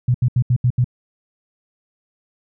sine tone bursts, 123.47 Hz, B2, in tune, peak -12 dBFS, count 6, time 0.08-0.844 s, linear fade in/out 5 ms, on 64 ms, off 76 ms, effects none

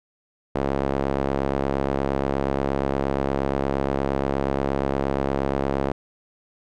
sawtooth tone with band-pass filter, 68.5 Hz, C#2, 20 cents flat, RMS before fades -24 dBFS, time 0.55-5.92 s, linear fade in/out 5 ms, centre 530 Hz, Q 0.95, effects none

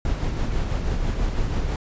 brown noise with tremolo, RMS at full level -22 dBFS, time 0.05-1.76 s, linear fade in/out 2 ms, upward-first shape sine, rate 6.1 Hz, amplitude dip 35%, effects resampled to 16000 Hz

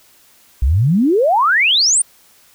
sine exponential sweep, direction up, 57 to 9490 Hz, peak -10 dBFS, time 0.62-2.02 s, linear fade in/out 5 ms, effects white hiss -50 dBFS RMS until 2.54 s

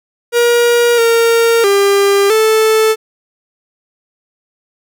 45% pulse tone with pitch steps, 475.8 / 461.7 / 399 / 438.6 Hz, A#4 / A#4 / G4 / A4, +35 / -17 / +31 / -6 cents, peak -8 dBFS, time 0.32-2.96 s, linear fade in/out 50 ms, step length 660 ms, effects none

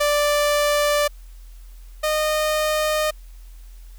sawtooth tone pair in turn, 587.3 / 613.9 Hz, D5 / D#5, 0 / -23 cents, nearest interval minor second, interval 77 cents, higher second, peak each -13 / -15 dBFS, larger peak first, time 0-1.08 / 2.03-3.11 s, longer neither, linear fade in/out 10 ms, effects added 42 Hz sine -38 dBFS peak until 3.98 s + white hiss -56 dBFS RMS until 3.98 s

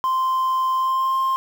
sine tone with pitch glide, 1042 to 1057.2 Hz, C6 to C6, -7 to +18 cents, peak -15 dBFS, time 0.04-1.36 s, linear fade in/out 0 ms, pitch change +25 cents, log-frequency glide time 0.73-1.16 s, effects tanh soft clip ceiling -17 dBFS + 7-bit

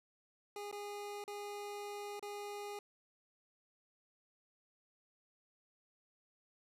25% pulse tone with dropouts, 410 Hz, G#4, 22 cents flat, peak -39 dBFS, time 0.56-2.79 s, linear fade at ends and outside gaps 2 ms, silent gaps 0.714-0.726 / 1.24-1.278 / 2.195-2.226 s, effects resampled to 32000 Hz + 13-bit

